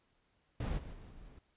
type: noise with level steps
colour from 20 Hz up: brown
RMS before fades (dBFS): -35 / -46 / -51 / -54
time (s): 0.6-1.39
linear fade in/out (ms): 5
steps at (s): 0.77 / 0.92 / 1.09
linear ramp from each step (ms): 20
effects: pink hiss -75 dBFS RMS until 1.56 s + resampled to 8000 Hz